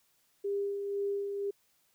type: tone with tremolo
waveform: sine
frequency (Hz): 401.1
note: G4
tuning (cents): +40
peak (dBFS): -29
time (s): 0.44-1.51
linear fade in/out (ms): 10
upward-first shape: sine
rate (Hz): 2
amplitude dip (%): 40
effects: white hiss -71 dBFS RMS until 1.94 s